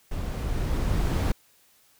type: noise with level ramp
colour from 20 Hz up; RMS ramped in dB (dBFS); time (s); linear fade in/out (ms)
brown; -31 to -22; 0.11-1.32; 5
effects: white hiss -61 dBFS RMS until 1.99 s